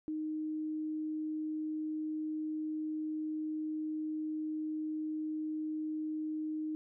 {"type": "tone", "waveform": "sine", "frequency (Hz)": 309.9, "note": "D#4", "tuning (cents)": -7, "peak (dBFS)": -34, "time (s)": [0.08, 6.75], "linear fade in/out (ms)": 0, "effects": []}